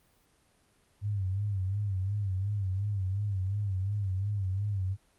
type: tone with vibrato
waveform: sine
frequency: 98.5 Hz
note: G2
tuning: 9 cents sharp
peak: -28 dBFS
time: 1.01-4.97 s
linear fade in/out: 50 ms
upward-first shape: sine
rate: 2.8 Hz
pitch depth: 100 cents each way
effects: pink hiss -67 dBFS RMS until 5.18 s + Opus 32 kbps